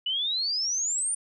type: exponential sweep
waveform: sine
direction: up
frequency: 2920 to 9310 Hz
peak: -25 dBFS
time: 0.06-1.15 s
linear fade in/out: 5 ms
effects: none